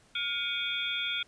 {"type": "tone cluster", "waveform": "sine", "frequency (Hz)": [1417, 2254, 2479, 3281, 3528], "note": ["F6", "C#7", "D#7", "G#7", "A7"], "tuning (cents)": [25, 28, -7, -22, 4], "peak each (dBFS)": [-37, -37, -38, -34, -36], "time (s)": [0.15, 1.23], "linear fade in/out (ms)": 5, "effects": ["pink hiss -62 dBFS RMS until 1.27 s", "resampled to 22050 Hz"]}